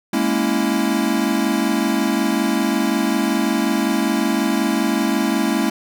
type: chord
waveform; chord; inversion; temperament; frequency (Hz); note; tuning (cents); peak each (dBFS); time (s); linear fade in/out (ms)
square; A# half-diminished seventh; third; equal; 207.7 / 233.1 / 277.2 / 329.6; G#3 / A#3 / C#4 / E4; 0 / 0 / 0 / 0; -23; 0.13-5.7; 5
effects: none